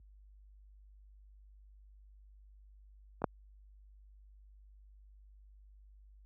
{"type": "clicks", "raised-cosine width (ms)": 1, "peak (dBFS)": [-27, -14], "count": 2, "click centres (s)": [3.219, 3.242], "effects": ["added 50 Hz sine -47 dBFS peak until 6.25 s", "high-pass 80 Hz 12 dB/octave"]}